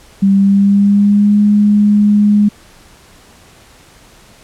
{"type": "tone with pitch glide", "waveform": "sine", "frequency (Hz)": [196, 207.2], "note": ["G3", "G#3"], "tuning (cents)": [0, -4], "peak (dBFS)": -6, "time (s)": [0.22, 2.49], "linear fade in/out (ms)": 10, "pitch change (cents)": 96, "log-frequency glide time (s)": [0.32, 1.4], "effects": ["pink hiss -43 dBFS RMS until 4.43 s", "low-pass 11000 Hz 12 dB/octave"]}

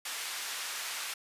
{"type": "band-pass noise", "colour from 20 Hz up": "pink", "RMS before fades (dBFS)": -38, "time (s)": [0.05, 1.14], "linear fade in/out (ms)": 5, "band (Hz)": [1400, 13000], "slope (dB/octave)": 12, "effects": ["resampled to 32000 Hz"]}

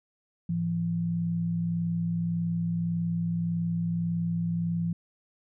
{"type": "tone pair together", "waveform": "sine", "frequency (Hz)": [107.77, 169.5], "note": ["A2", "E3"], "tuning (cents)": [-35, 49], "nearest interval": "minor sixth", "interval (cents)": 784, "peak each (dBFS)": [-35, -26], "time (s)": [0.49, 4.93], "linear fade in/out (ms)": 5, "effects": []}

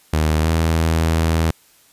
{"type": "tone with pitch glide", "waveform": "sawtooth", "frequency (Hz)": [77.78, 81.27], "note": ["D#2", "E2"], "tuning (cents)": [0, -24], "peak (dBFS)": -11, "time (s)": [0.13, 1.51], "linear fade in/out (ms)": 5, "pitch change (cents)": 76, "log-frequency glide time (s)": [0.41, 0.48], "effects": ["white hiss -53 dBFS RMS until 1.92 s", "resampled to 32000 Hz"]}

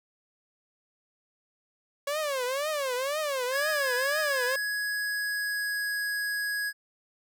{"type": "tone with vibrato", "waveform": "sawtooth", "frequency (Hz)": 554.4, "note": "C#5", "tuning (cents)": 0, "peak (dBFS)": -24, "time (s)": [2.07, 4.56], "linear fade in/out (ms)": 5, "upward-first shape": "triangle", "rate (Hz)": 2, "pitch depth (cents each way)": 230}
{"type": "tone with pitch glide", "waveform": "square", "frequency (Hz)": [1674, 1663.4], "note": ["G#6", "G#6"], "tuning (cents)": [13, 2], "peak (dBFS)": -29, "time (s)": [3.51, 6.73], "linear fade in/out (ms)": 50, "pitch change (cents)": -11, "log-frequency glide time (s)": [4.46, 5.85]}
{"effects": []}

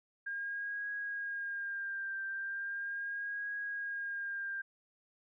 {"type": "tone with vibrato", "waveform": "sine", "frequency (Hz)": 1612, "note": "G6", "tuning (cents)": 48, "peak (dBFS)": -36, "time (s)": [0.26, 4.62], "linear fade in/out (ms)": 10, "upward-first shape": "triangle", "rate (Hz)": 0.38, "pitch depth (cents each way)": 42, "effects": []}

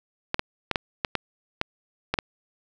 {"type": "clicks", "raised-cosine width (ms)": 0.3, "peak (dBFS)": -7, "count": 9, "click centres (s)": [0.344, 0.394, 0.713, 0.758, 1.048, 1.153, 1.614, 2.14, 2.188], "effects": []}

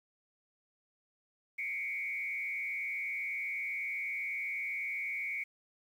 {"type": "tone with frequency modulation", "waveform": "sine", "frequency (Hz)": 2222, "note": "C#7", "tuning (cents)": 4, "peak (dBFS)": -34, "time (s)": [1.58, 5.44], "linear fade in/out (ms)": 10, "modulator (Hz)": 128, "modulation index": 0.85, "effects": ["10-bit"]}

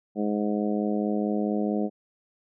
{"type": "harmonic tone", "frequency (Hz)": 104.5, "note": "G#2", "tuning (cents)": 11, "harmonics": [2, 3, 4, 5, 6, 7], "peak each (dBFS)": [-26, -30, -32, -34, -36, -37], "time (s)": [0.15, 1.9], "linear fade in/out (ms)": 50, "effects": []}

